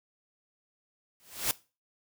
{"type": "noise with exponential growth", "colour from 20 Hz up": "white", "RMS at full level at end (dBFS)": -25, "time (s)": [1.2, 1.51], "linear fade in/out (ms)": 0, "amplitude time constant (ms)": 66, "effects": ["noise-tail reverb RT60 0.3 s tail -19 dB re dry"]}